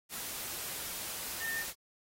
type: tone in noise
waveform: sine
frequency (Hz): 1812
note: A#6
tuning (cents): -50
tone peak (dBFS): -34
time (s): 1.39-1.65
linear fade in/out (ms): 50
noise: white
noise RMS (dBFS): -40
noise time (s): 0.09-1.74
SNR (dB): +3
effects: AAC 48 kbps